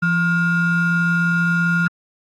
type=ring-modulated tone; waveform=triangle; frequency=622.3 Hz; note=D#5; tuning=in tune; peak=-10 dBFS; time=0.02-1.88 s; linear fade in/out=10 ms; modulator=793 Hz; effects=AAC 32 kbps